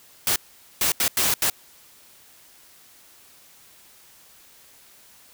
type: noise bursts at uneven times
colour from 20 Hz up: white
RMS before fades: -21 dBFS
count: 5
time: 0.27-0.36 / 0.81-0.92 / 1-1.08 / 1.17-1.34 / 1.42-1.5 s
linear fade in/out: 2 ms
effects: white hiss -52 dBFS RMS until 5.33 s